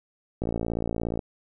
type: click train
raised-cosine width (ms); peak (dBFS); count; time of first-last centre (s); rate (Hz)
2; -15; 45; 0.42-1.192; 57
effects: none